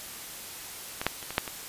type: clicks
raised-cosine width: 0.3 ms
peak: -15 / -7 / -23 / -19 / -6 / -19 dBFS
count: 6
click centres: 1.015 / 1.066 / 1.228 / 1.306 / 1.381 / 1.478 s
effects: white hiss -41 dBFS RMS until 1.68 s + resampled to 32000 Hz

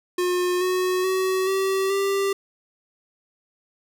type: tone with pitch steps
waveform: square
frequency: 359 / 367.4 / 376 / 384.8 / 393.8 Hz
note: F4 / F#4 / F#4 / G4 / G4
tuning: +48 / -12 / +28 / -32 / +8 cents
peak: -21 dBFS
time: 0.18-2.33 s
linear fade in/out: 5 ms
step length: 430 ms
effects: none

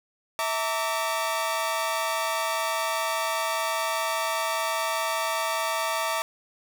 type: tone cluster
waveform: sawtooth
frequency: 651 / 910 / 1155 Hz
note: E5 / A#5 / D6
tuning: -22 / -42 / -29 cents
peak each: -26 dBFS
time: 0.39-6.22 s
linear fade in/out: 0 ms
effects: none

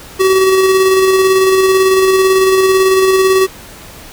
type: tone with tremolo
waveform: square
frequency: 379.8 Hz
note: F#4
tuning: 45 cents sharp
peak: -7 dBFS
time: 0.19-3.47 s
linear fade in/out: 20 ms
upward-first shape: square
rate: 18 Hz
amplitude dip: 25%
effects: pink hiss -34 dBFS RMS until 4.12 s

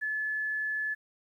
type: tone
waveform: sine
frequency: 1724 Hz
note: A6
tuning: 36 cents flat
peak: -29 dBFS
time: 0.01-0.95 s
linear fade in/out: 20 ms
effects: 11-bit

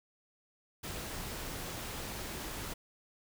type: noise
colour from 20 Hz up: pink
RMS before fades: -41 dBFS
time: 0.83-2.74 s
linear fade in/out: 10 ms
effects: none

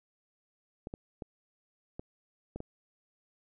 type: clicks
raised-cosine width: 2 ms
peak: -26 dBFS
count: 6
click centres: 0.871 / 0.939 / 1.222 / 1.995 / 2.56 / 2.604 s
effects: none

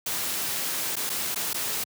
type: noise with dropouts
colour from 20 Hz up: white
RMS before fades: -29 dBFS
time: 0.06-1.84 s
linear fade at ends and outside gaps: 5 ms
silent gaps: 0.957-0.965 / 1.095-1.099 / 1.347-1.358 / 1.533-1.543 s
effects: high-pass 100 Hz 12 dB/octave

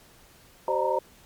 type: tone cluster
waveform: sine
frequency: 382.9 / 523 / 602 / 916 / 950 Hz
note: G4 / C5 / D5 / A#5 / A#5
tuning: -41 / -1 / +43 / -31 / +33 cents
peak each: -31 / -27 / -29 / -28 / -31 dBFS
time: 0.68-0.99 s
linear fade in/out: 2 ms
effects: pink hiss -55 dBFS RMS until 1.25 s + MP3 96 kbps

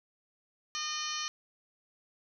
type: harmonic tone with a mistuned harmonic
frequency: 610 Hz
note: D#5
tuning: 34 cents flat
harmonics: 2 / 3 / 4 / 5 / 6 / 7 / 8 / 9 / 10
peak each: -40 / -44 / -44 / -41 / -47 / -41 / -48 / -40 / -42 dBFS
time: 0.75-1.28 s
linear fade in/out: 0 ms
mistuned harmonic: 9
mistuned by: +31 cents
effects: none

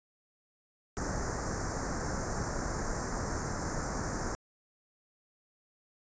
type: band-stop noise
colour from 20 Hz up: pink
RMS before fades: -34 dBFS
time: 0.97-4.35 s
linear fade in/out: 0 ms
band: 1800 to 5500 Hz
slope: 48 dB/octave
effects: resampled to 16000 Hz

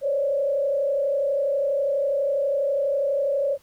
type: tone with frequency modulation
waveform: sine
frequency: 560 Hz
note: C#5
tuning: 18 cents sharp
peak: -20 dBFS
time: 0.01-3.58 s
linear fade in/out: 50 ms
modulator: 32.2 Hz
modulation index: 0.95
effects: pink hiss -59 dBFS RMS until 3.62 s

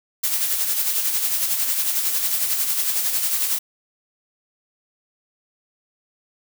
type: noise with tremolo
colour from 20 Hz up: blue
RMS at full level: -20 dBFS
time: 0.23-3.59 s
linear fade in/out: 10 ms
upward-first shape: sine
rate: 11 Hz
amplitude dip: 45%
effects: none

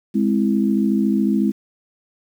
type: chord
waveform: sine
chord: Ab augmented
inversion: none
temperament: equal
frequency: 207.7 / 261.6 / 329.6 Hz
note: Ab3 / C4 / E4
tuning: 0 / 0 / 0 cents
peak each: -17 / -21 / -22 dBFS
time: 0.14-1.52 s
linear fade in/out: 20 ms
effects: 8-bit

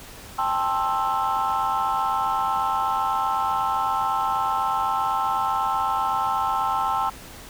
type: chord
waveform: sine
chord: A minor seventh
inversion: third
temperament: just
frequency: 792 / 880 / 1056 / 1320 Hz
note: G5 / A5 / C6 / E6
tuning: +18 / 0 / +16 / +2 cents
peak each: -25 dBFS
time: 0.38-7.1 s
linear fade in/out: 10 ms
effects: tanh soft clip ceiling -15 dBFS + pink hiss -42 dBFS RMS until 7.49 s

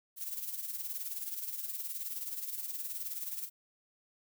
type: noise with tremolo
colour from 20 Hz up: violet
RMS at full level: -37 dBFS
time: 0.16-3.5 s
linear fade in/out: 50 ms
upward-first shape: sine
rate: 19 Hz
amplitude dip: 60%
effects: none

